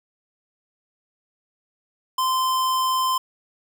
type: tone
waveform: square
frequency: 1036 Hz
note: C6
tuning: 17 cents flat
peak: -20 dBFS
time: 2.18-3.18 s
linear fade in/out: 5 ms
effects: none